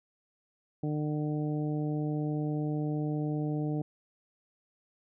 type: harmonic tone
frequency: 150.5 Hz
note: D3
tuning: 43 cents sharp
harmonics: 1 / 2 / 3 / 4 / 5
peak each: -31 / -33 / -40 / -44 / -45 dBFS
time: 0.83-3.82 s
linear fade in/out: 5 ms
effects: none